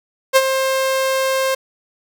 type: tone with ADSR envelope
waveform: sawtooth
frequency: 530 Hz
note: C5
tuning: 22 cents sharp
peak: -3 dBFS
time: 0.33-1.55 s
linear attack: 33 ms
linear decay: 43 ms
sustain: -9 dB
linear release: 8 ms
effects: none